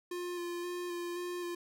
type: tone with vibrato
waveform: square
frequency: 351.2 Hz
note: F4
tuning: 10 cents sharp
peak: -37 dBFS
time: 0.11-1.55 s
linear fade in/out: 5 ms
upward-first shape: square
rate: 1.9 Hz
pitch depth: 15 cents each way
effects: none